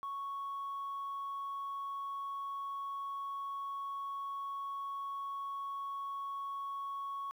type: tone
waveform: sine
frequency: 1108.7 Hz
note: C#6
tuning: in tune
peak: -36 dBFS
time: 0.03-7.31 s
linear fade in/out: 0 ms
effects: tanh soft clip ceiling -35 dBFS + 11-bit